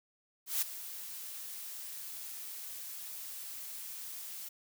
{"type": "noise with ADSR envelope", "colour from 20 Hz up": "blue", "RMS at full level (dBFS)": -30, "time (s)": [0.46, 4.49], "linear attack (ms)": 160, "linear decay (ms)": 9, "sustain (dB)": -14, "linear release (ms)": 9, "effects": []}